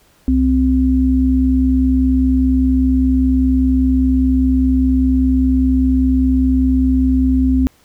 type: tone pair together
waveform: sine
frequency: 65 / 260 Hz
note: C2 / C4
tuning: -11 / -11 cents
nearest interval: 2 octaves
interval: 2400 cents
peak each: -15 / -12 dBFS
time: 0.28-7.67 s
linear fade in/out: 0 ms
effects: pink hiss -53 dBFS RMS until 7.84 s